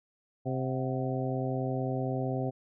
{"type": "harmonic tone with a mistuned harmonic", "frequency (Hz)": 130.8, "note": "C3", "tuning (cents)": 0, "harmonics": [1, 2, 3, 4, 5, 6], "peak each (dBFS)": [-32, -35, -37, -38, -39, -40], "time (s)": [0.45, 2.51], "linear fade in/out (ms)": 20, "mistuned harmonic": 6, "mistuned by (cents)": -79, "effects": []}